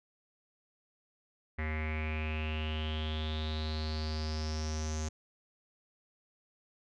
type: tone with low-pass filter sweep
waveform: square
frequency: 77.78 Hz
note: D#2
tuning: in tune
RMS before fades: -35 dBFS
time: 1.58-5.09 s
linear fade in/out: 10 ms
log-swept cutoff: 2000 to 6500 Hz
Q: 8.2
effects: none